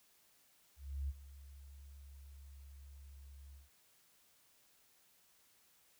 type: tone with ADSR envelope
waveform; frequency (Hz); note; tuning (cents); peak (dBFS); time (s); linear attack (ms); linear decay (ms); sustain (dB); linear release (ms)
sine; 69.3; C#2; 0; -35; 0.76-3.7; 330; 35; -17; 160
effects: white hiss -70 dBFS RMS until 5.99 s